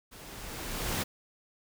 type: noise with level ramp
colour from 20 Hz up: pink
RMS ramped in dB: -49 to -30 dBFS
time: 0.11-1.04 s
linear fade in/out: 20 ms
effects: none